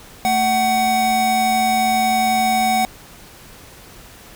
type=tone pair together; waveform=square; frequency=222.4 / 748 Hz; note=A3 / F#5; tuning=+19 / +19 cents; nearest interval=octave + major sixth; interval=2100 cents; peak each=-24 / -16 dBFS; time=0.25-2.85 s; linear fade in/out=0 ms; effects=pink hiss -42 dBFS RMS until 4.35 s